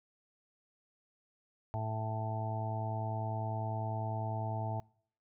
harmonic tone, 110 Hz, A2, in tune, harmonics 1 / 2 / 3 / 4 / 6 / 7 / 8, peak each -35 / -48 / -50 / -51 / -41 / -44 / -42 dBFS, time 1.74-4.8 s, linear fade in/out 0 ms, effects noise-tail reverb RT60 0.6 s tail -26 dB re dry

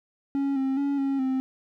triangle tone with pitch steps, 277.2 / 267 / 281.2 / 273.6 / 262.2 Hz, C#4 / C4 / C#4 / C#4 / C4, 0 / +35 / +25 / -23 / +4 cents, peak -21 dBFS, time 0.35-1.4 s, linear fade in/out 0 ms, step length 210 ms, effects none

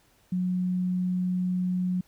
sine tone, 181.9 Hz, F#3, 29 cents flat, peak -24 dBFS, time 0.32-2.01 s, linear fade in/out 5 ms, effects pink hiss -63 dBFS RMS until 2.07 s

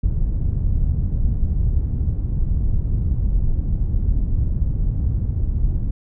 pink low-pass noise, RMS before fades -19 dBFS, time 0.03-5.91 s, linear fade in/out 5 ms, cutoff 100 Hz, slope 12 dB/octave, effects none

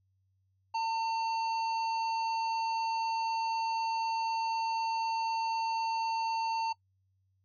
harmonic tone, 904 Hz, A5, 47 cents sharp, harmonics 1 / 3 / 5 / 7, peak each -29 / -43 / -44 / -56 dBFS, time 0.74-6.73 s, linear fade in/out 10 ms, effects noise-tail reverb RT60 0.1 s tail -23 dB re dry + added 95 Hz sine -70 dBFS peak until 7.44 s

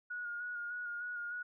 sine tone with vibrato, 1441 Hz, F#6, 46 cents flat, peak -38 dBFS, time 0.1-1.43 s, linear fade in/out 10 ms, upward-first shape square, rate 3.3 Hz, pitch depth 22 cents each way, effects none

